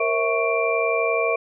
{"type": "tone cluster", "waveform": "sine", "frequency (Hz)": [466.3, 538, 655, 1112, 2364], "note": ["A#4", "C5", "E5", "C#6", "D7"], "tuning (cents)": [1, 48, -11, 5, 11], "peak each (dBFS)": [-23, -30, -24, -27, -25], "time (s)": [0, 1.36], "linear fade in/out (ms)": 5, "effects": []}